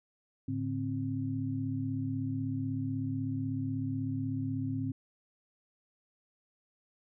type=tone cluster; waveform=sine; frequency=108.8 / 145 / 264.7 Hz; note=A2 / D3 / C4; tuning=-19 / -22 / +20 cents; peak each=-35 / -39 / -34 dBFS; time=0.48-4.92 s; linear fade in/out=5 ms; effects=none